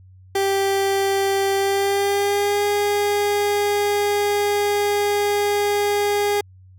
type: tone with pitch glide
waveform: 30% pulse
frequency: 392 to 410.1 Hz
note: G4 to G#4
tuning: 0 to -22 cents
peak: -15 dBFS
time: 0.35-6.41 s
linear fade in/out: 5 ms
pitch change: +78 cents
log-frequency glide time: 1.56-2.65 s
effects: added 93 Hz sine -44 dBFS peak until 6.78 s